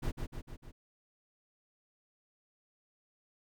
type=noise with echo; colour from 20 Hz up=brown; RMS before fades=-33 dBFS; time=0.02-0.12 s; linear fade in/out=20 ms; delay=150 ms; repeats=4; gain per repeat=-4 dB; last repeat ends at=0.72 s; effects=none